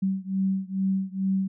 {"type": "beating tone pair", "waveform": "sine", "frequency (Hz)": [190.9, 193.2], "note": ["G3", "G3"], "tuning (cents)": [-46, -25], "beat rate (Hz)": 2.3, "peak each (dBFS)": [-26, -27], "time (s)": [0.02, 1.48], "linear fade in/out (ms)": 10, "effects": []}